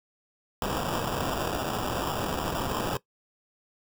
blue noise with sample-and-hold, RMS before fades -30 dBFS, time 0.62-2.97 s, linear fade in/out 0 ms, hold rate 2100 Hz, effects noise-tail reverb RT60 0.1 s tail -18 dB re dry

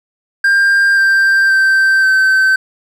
triangle tone with pitch steps, 1596 / 1577.7 / 1559.5 / 1541.6 Hz, G6 / G6 / G6 / G6, +31 / +11 / -9 / -29 cents, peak -6 dBFS, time 0.44-2.56 s, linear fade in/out 5 ms, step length 530 ms, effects none

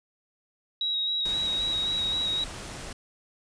sine tone with vibrato, 3830 Hz, A#7, 46 cents sharp, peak -25 dBFS, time 0.81-2.44 s, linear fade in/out 2 ms, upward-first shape square, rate 3.8 Hz, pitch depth 16 cents each way
pink noise, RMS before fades -39 dBFS, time 1.25-2.93 s, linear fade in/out 5 ms
effects resampled to 22050 Hz

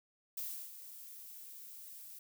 violet noise with ADSR envelope, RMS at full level -40 dBFS, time 0.37-2.19 s, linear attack 6 ms, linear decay 330 ms, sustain -11 dB, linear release 5 ms, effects none

